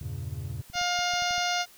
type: chord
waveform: triangle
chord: E diminished seventh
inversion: none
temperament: equal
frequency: 82.41 / 98 / 116.54 / 138.59 Hz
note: E2 / G2 / Bb2 / Db3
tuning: 0 / 0 / 0 / 0 cents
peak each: -36 dBFS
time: 0.01-0.62 s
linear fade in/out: 5 ms
type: clicks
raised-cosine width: 5 ms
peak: -35 dBFS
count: 9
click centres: 0.516 / 0.7 / 0.755 / 0.814 / 0.99 / 1.137 / 1.222 / 1.309 / 1.381 s
type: harmonic tone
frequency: 709 Hz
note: F5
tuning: 26 cents sharp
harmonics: 1 / 2 / 3 / 4 / 5 / 6 / 7 / 8 / 9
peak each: -29 / -32 / -34 / -35 / -36 / -37 / -37 / -38 / -39 dBFS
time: 0.73-1.66 s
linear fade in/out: 50 ms
effects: white hiss -54 dBFS RMS until 1.77 s